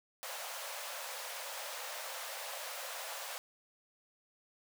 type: high-pass noise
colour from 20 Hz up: pink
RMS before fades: -43 dBFS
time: 0.23-3.38 s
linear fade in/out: 0 ms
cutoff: 500 Hz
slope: 96 dB/octave
effects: none